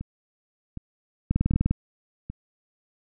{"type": "two click trains", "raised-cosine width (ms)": 5, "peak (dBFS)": [-10, -21], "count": [9, 4], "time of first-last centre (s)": [[1.31, 1.71], [0.01, 2.3]], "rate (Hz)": [20, 1.31], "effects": []}